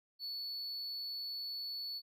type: tone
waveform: triangle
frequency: 4435 Hz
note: C#8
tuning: in tune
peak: -38 dBFS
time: 0.19-2.02 s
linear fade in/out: 50 ms
effects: none